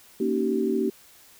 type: chord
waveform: sine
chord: Eb dominant seventh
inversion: second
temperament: equal with one note detuned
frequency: 233.1 / 277.2 / 311.1 / 383.5 Hz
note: Bb3 / Db4 / Eb4 / G4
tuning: 0 / 0 / 0 / -38 cents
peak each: -27 / -29 / -30 / -25 dBFS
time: 0.2-0.9 s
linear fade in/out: 5 ms
effects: white hiss -53 dBFS RMS until 1.39 s